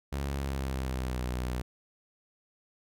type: tone with pitch glide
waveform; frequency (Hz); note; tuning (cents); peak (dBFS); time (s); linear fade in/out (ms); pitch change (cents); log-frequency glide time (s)
sawtooth; 69.3 to 62.1; C#2 to B1; 0 to +10; -27; 0.12-1.62; 10; -190; 0.35-1.24
effects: none